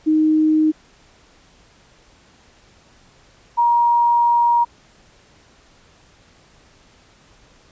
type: tone pair in turn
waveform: sine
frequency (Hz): 311.1 / 947.2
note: D#4 / A#5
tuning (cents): 0 / +27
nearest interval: octave + perfect fifth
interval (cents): 1927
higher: second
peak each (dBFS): -12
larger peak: neither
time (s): 0.06-0.72 / 3.57-4.65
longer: second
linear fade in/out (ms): 20
effects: pink hiss -52 dBFS RMS until 7.71 s + resampled to 16000 Hz